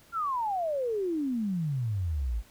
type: exponential sweep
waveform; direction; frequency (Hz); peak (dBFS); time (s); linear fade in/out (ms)
sine; down; 1413 to 50.9; -27; 0.12-2.43; 50
effects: pink hiss -58 dBFS RMS until 2.5 s